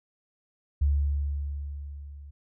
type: tone with level ramp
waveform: sine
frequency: 71.5 Hz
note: D2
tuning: 46 cents flat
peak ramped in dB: -19 to -42 dBFS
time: 0.81-2.31 s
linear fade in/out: 10 ms
effects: none